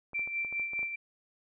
clicks, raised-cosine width 1 ms, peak -35 dBFS, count 9, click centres 0.133 / 0.194 / 0.275 / 0.448 / 0.526 / 0.597 / 0.734 / 0.792 / 0.83 s
sine tone with tremolo, 2349 Hz, D7, in tune, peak -29 dBFS, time 0.14-0.96 s, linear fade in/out 10 ms, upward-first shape sine, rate 4.9 Hz, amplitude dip 55%
effects none

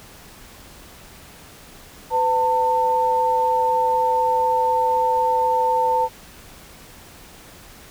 sine tone pair together, 504 / 898 Hz, B4 / A5, +35 / +35 cents, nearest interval minor seventh, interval 1000 cents, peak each -22 / -17 dBFS, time 2.1-6.09 s, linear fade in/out 50 ms, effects pink hiss -44 dBFS RMS until 7.9 s

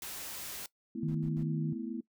white noise, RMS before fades -42 dBFS, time 0.02-0.66 s, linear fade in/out 2 ms
sine chord, A suspended second, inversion none, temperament equal, 220 / 246.9 / 329.6 Hz, A3 / B3 / E4, 0 / 0 / 0 cents, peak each -39 / -39 / -41 dBFS, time 0.95-2.01 s, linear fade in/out 5 ms
sine tone, 155.56 Hz, D#3, in tune, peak -31 dBFS, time 1.03-1.73 s, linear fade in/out 2 ms
brown noise bursts, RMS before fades -49 dBFS, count 3, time 1.08-1.433 s, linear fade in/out 5 ms, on 69 ms, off 73 ms
effects noise-tail reverb RT60 0.1 s tail -19 dB re dry

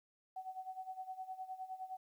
sine tone with tremolo, 752 Hz, F#5, 28 cents sharp, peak -40 dBFS, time 0.36-1.97 s, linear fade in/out 5 ms, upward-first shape sine, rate 9.7 Hz, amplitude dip 80%, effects 12-bit

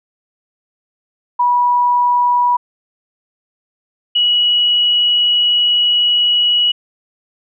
sine tone pair in turn, 975 / 2922 Hz, B5 / F#7, -23 / -22 cents, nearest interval octave + perfect fifth, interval 1901 cents, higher second, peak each -10 dBFS, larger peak neither, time 1.39-2.57 / 4.15-6.72 s, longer second, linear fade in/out 10 ms, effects none

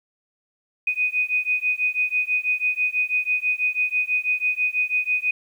sine beating tone pair, 2489 / 2495.1 Hz, D#7 / D#7, 0 / +4 cents, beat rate 6.1 Hz, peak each -23 dBFS, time 0.87-5.31 s, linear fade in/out 5 ms, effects 9-bit

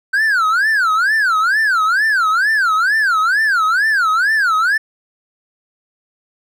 triangle tone with vibrato, 1501 Hz, F#6, 24 cents sharp, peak -10 dBFS, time 0.13-4.78 s, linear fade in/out 10 ms, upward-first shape sine, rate 2.2 Hz, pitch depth 300 cents each way, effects none

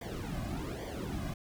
brown noise with flanger, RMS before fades -38 dBFS, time 0.01-1.34 s, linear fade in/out 5 ms, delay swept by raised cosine 0.74 to 2.24 ms, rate 1.2 Hz, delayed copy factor -0.9, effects none

